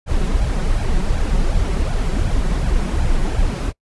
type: noise with flanger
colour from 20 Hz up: brown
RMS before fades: -17 dBFS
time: 0.06-3.73 s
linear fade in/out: 50 ms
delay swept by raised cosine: 1.2 to 5.5 ms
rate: 2.7 Hz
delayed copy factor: +0.7
effects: noise-tail reverb RT60 0.1 s tail -23 dB re dry + resampled to 24000 Hz